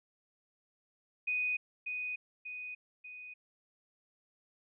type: tone with echo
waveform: sine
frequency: 2489 Hz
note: D#7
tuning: in tune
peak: -30 dBFS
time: 1.27-1.57 s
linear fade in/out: 10 ms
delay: 590 ms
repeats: 3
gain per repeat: -5 dB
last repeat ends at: 3.34 s
effects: none